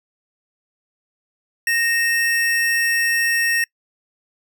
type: tone pair together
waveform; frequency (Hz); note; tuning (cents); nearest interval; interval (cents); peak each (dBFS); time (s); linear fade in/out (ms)
square; 1856 / 2642; A#6 / E7; -8 / +3; tritone; 611; -18 / -26; 1.67-3.64; 2
effects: noise-tail reverb RT60 0.1 s tail -26 dB re dry